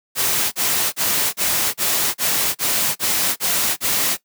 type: noise bursts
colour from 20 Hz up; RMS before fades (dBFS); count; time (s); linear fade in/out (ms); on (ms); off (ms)
white; -19; 10; 0.15-4.174; 50; 370; 36
effects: noise-tail reverb RT60 0.1 s tail -18 dB re dry + high-pass 100 Hz 12 dB/octave

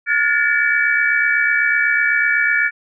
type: tone cluster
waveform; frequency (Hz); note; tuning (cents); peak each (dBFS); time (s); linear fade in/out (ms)
sine; 1432 / 1710 / 1778 / 2287; F6 / A6 / A6 / D7; +43 / -50 / +18 / -47; -19; 0.06-2.71; 50
effects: none

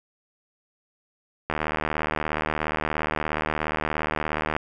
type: click train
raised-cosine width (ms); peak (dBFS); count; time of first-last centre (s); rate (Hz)
0.5; -10; 237; 1.5-4.565; 77
effects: none

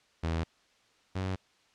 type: tone pair in turn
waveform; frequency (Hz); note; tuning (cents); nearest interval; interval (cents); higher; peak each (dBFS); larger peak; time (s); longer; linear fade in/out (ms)
sawtooth; 82 / 94.14; E2 / F#2; -9 / +30; major second; 239; second; -25 / -27; first; 0.23-0.44 / 1.15-1.36; neither; 10
effects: white hiss -66 dBFS RMS until 1.74 s + low-pass 5000 Hz 12 dB/octave

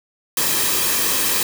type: noise with comb filter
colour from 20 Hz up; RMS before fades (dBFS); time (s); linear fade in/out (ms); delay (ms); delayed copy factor
white; -19; 0.37-1.43; 2; 1.4; -0.5
effects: none

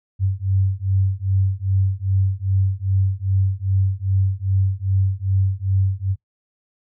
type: beating tone pair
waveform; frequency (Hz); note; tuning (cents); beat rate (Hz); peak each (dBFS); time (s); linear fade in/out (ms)
sine; 95 / 97.5; F#2 / G2; +46 / -9; 2.5; -20; 0.19-6.16; 50
effects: noise-tail reverb RT60 0.1 s tail -19 dB re dry

